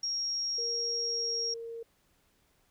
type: tone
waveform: sine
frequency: 5588 Hz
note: F8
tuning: in tune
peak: -30 dBFS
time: 0.03-1.54 s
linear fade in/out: 5 ms
type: tone with pitch glide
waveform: sine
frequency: 466.2 to 460.8 Hz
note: A#4 to A#4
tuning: 0 to -20 cents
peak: -38 dBFS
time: 0.58-1.83 s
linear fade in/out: 5 ms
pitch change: -20 cents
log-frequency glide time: 0.96-1.37 s
effects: pink hiss -70 dBFS RMS until 2.7 s